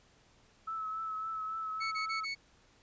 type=tone with vibrato; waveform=sine; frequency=1302 Hz; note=E6; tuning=22 cents flat; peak=-35 dBFS; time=0.67-2.25 s; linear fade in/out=10 ms; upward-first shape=triangle; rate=3.6 Hz; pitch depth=29 cents each way
type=tone bursts; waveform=30% pulse; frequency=2217 Hz; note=C#7; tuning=in tune; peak=-32 dBFS; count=4; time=1.8-2.352 s; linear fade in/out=20 ms; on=120 ms; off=24 ms
effects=pink hiss -65 dBFS RMS until 2.82 s + resampled to 16000 Hz